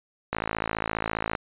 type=click train; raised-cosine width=0.5 ms; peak=-11 dBFS; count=57; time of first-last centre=0.33-1.352 s; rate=54.8 Hz; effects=resampled to 8000 Hz